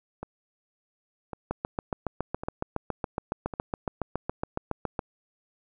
two click trains, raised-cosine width 1 ms, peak -21 / -14 dBFS, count 4 / 26, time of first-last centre 0.23-3.538 / 1.51-4.992 s, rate 0.907 / 7.18 Hz, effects none

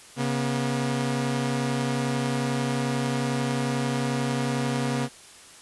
sawtooth tone pair together, 136 / 240.8 Hz, C#3 / B3, -33 / -44 cents, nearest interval minor seventh, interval 989 cents, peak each -23 / -23 dBFS, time 0.16-5.09 s, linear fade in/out 50 ms, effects white hiss -48 dBFS RMS until 5.61 s + resampled to 24000 Hz

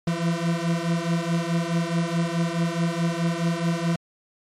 40% pulse beating tone pair, 166.3 / 171 Hz, E3 / F3, +16 / -36 cents, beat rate 4.7 Hz, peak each -24 dBFS, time 0.07-3.96 s, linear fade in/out 5 ms, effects low-pass 8000 Hz 12 dB/octave + MP3 64 kbps

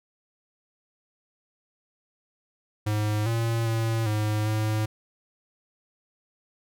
square tone with pitch steps, 105.9 / 115 / 113.4 / 106.6 / 108.1 Hz, G#2 / A#2 / A#2 / G#2 / A2, +34 / -23 / -47 / +46 / -30 cents, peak -24 dBFS, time 2.86-4.86 s, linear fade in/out 10 ms, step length 400 ms, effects none

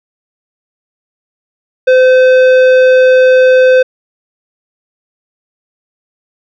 sine tone with tanh clipping, 513 Hz, C5, 34 cents flat, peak -5 dBFS, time 1.87-3.83 s, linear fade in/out 10 ms, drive 12 dB, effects none

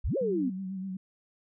sine exponential two-way sweep, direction up then down, 39.15 to 565 to 237.8 Hz, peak -26 dBFS, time 0.04-0.5 s, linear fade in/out 10 ms, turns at 0.17 s
sine tone with vibrato, 190 Hz, F#3, 46 cents sharp, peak -33 dBFS, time 0.21-0.97 s, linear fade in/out 5 ms, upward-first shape sine, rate 8.1 Hz, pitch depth 44 cents each way
effects none

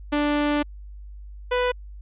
sawtooth tone pair in turn, 293.7 / 495.6 Hz, D4 / B4, 0 / +6 cents, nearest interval major sixth, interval 906 cents, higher second, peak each -16 dBFS, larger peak neither, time 0.12-0.63 / 1.51-1.72 s, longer first, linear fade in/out 10 ms, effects added 50 Hz sine -37 dBFS peak until 2.01 s + resampled to 8000 Hz

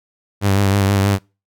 sawtooth tone with vibrato, 99 Hz, G2, 18 cents sharp, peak -9 dBFS, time 0.41-1.19 s, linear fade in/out 50 ms, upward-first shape sine, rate 6.3 Hz, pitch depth 37 cents each way, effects noise-tail reverb RT60 0.3 s tail -26 dB re dry

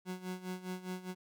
30% pulse tone with tremolo, 183.7 Hz, F#3, 12 cents flat, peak -34 dBFS, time 0.05-1.15 s, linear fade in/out 50 ms, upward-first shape sine, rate 4.9 Hz, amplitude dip 80%, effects none

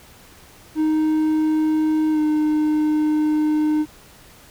triangle tone with pitch glide, 311.1 to 305.2 Hz, D#4 to D#4, 0 to -33 cents, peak -14 dBFS, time 0.75-3.86 s, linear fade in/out 50 ms, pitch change -33 cents, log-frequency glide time 2.12-2.19 s, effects pink hiss -47 dBFS RMS until 4.5 s

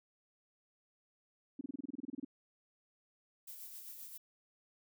sine tone bursts, 274.5 Hz, C#4, 17 cents flat, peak -38 dBFS, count 14, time 1.59-2.248 s, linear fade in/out 5 ms, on 21 ms, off 28 ms
violet noise with tremolo, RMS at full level -48 dBFS, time 3.47-4.18 s, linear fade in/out 10 ms, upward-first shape sine, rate 7.6 Hz, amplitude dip 40%
effects none

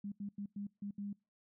sine tone bursts at uneven times, 202.4 Hz, G#3, 44 cents flat, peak -39 dBFS, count 6, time 0.04-0.12 / 0.2-0.29 / 0.38-0.46 / 0.56-0.67 / 0.82-0.91 / 0.98-1.13 s, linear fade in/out 5 ms, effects noise-tail reverb RT60 0.3 s tail -25 dB re dry

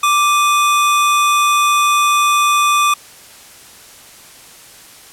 square tone pair together, 1174.7 / 2489 Hz, D6 / D#7, 0 / 0 cents, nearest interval octave + minor second, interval 1300 cents, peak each -12 / -19 dBFS, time 0.03-2.94 s, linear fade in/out 5 ms, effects white hiss -40 dBFS RMS until 5.12 s + low-pass 12000 Hz 12 dB/octave

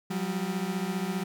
35% pulse beating tone pair, 180.1 / 195.1 Hz, F#3 / G3, -46 / -8 cents, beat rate 15 Hz, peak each -30 dBFS, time 0.1-1.24 s, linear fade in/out 10 ms, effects none

